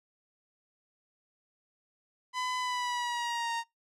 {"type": "tone with pitch glide", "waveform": "sawtooth", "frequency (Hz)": [1006, 927.9], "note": ["B5", "A#5"], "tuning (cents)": [32, -8], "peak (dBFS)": -27, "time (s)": [2.33, 3.64], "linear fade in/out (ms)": 50, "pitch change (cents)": -140, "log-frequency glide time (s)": [2.58, 3.52], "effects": ["noise-tail reverb RT60 0.2 s tail -26 dB re dry", "low-pass 7000 Hz 12 dB/octave"]}